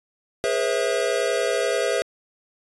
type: tone cluster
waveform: square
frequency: 415.2 / 484.7 / 536 / 654 Hz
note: G#4 / B4 / C5 / E5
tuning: 0 / -32 / +42 / -14 cents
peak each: -27 dBFS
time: 0.44-2.02 s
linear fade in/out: 0 ms
effects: resampled to 24000 Hz